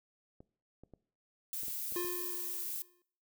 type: clicks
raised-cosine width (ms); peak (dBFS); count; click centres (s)
2; -39; 7; 0.405 / 0.836 / 0.937 / 1.633 / 1.682 / 1.923 / 2.046
type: noise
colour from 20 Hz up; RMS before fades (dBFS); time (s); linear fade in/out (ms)
violet; -39; 1.53-2.82; 0
type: tone with exponential decay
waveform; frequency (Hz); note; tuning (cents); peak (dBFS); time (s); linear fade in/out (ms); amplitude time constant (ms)
square; 354.2; F4; +24; -34; 1.96-3.02; 1; 230
effects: noise-tail reverb RT60 0.5 s tail -20 dB re dry